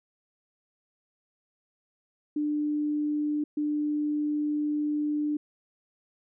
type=tone bursts at uneven times; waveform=sine; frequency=297.8 Hz; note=D4; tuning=24 cents sharp; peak=-25 dBFS; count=2; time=2.36-3.44 / 3.57-5.37 s; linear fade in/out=5 ms; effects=none